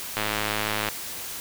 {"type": "click train", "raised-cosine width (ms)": 0.3, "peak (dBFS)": -9, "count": 77, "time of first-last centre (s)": [0.17, 0.887], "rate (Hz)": 106, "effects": ["white hiss -35 dBFS RMS until 1.4 s"]}